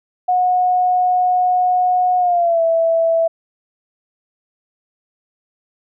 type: tone with pitch glide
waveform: sine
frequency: 728 to 659.9 Hz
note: F#5 to E5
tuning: -28 to +2 cents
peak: -12 dBFS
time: 0.28-3.28 s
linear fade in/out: 10 ms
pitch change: -170 cents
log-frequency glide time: 2.18-2.62 s
effects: none